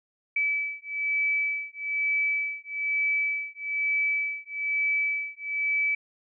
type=beating tone pair; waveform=sine; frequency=2300 / 2301.1 Hz; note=D7 / D7; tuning=-37 / -36 cents; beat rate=1.1 Hz; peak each=-28 dBFS; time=0.36-5.95 s; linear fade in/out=5 ms; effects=none